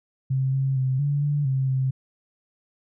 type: tone with pitch steps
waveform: sine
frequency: 132.7 / 134.7 / 130.8 / 143.5 / 145.7 / 133.2 / 131.8 Hz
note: C3 / C#3 / C3 / D3 / D3 / C3 / C3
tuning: +25 / -49 / 0 / -40 / -13 / +31 / +13 cents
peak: -20 dBFS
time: 0.3-1.91 s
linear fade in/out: 10 ms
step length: 230 ms
effects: none